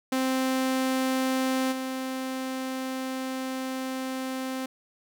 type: tone with level steps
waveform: sawtooth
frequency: 261.3 Hz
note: C4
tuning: 2 cents flat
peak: -20 / -26 dBFS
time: 0.12-4.66 s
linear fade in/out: 5 ms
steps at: 1.71 s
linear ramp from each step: 20 ms
effects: none